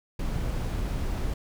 brown noise, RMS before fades -29 dBFS, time 0.19-1.34 s, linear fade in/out 5 ms, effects none

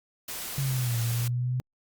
white noise, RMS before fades -36 dBFS, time 0.28-1.28 s, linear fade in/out 5 ms
sine exponential two-way sweep, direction down then up, 139.8 to 115.6 to 127.3 Hz, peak -25 dBFS, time 0.58-1.6 s, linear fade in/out 0 ms, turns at 0.99 s
effects Opus 48 kbps

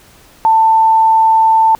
sine tone, 890 Hz, A5, 20 cents sharp, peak -6 dBFS, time 0.45-1.75 s, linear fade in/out 0 ms, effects pink hiss -44 dBFS RMS until 1.79 s

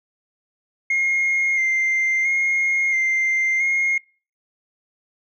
sine tone with vibrato, 2117 Hz, C7, 20 cents sharp, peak -15 dBFS, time 0.9-3.98 s, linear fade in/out 5 ms, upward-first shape square, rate 0.74 Hz, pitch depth 21 cents each way, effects noise-tail reverb RT60 0.4 s tail -26 dB re dry + tanh soft clip ceiling -15 dBFS

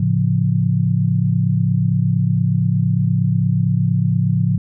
sine chord, A augmented, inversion none, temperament equal, 110 / 138.59 / 174.61 Hz, A2 / C#3 / E#3, 0 / 0 / 0 cents, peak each -18 dBFS, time 0-4.58 s, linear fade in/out 5 ms, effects none

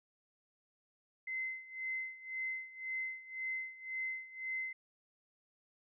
sine tone with tremolo, 2059 Hz, C7, 28 cents flat, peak -35 dBFS, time 1.27-4.73 s, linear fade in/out 5 ms, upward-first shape sine, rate 1.9 Hz, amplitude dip 85%, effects none

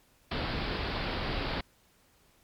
pink low-pass noise, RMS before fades -33 dBFS, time 0.31-1.61 s, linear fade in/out 5 ms, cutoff 4900 Hz, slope 96 dB/octave, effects pink hiss -65 dBFS RMS until 2.43 s + MP3 96 kbps

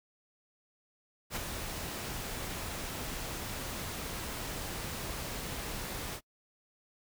pink noise with ADSR envelope, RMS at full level -34 dBFS, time 1.3-6.21 s, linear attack 62 ms, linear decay 17 ms, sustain -5 dB, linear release 67 ms, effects noise-tail reverb RT60 0.1 s tail -25 dB re dry

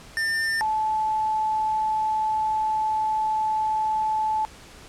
square / sine tone pair in turn, 1798 / 867.4 Hz, A6 / A5, +37 / -25 cents, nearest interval octave + minor second, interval 1262 cents, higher first, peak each -23 / -21 dBFS, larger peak second, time 0.17-0.61 / 0.61-4.45 s, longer second, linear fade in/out 0 ms, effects pink hiss -46 dBFS RMS until 4.88 s + low-pass 9000 Hz 12 dB/octave

